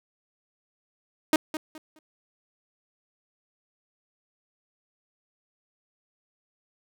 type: tone with echo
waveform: sawtooth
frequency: 311.1 Hz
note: D#4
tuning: in tune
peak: -13 dBFS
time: 1.33-1.36 s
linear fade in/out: 2 ms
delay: 210 ms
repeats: 3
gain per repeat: -12 dB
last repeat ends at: 1.99 s
effects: none